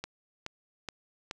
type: click train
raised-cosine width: 0.2 ms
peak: -19 dBFS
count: 4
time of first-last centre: 0.04-1.311 s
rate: 2.36 Hz
effects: none